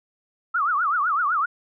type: tone with vibrato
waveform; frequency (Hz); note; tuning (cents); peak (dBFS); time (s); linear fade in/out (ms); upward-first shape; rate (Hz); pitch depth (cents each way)
sine; 1273; D#6; +39; -19; 0.54-1.46; 10; triangle; 7.9; 270
effects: none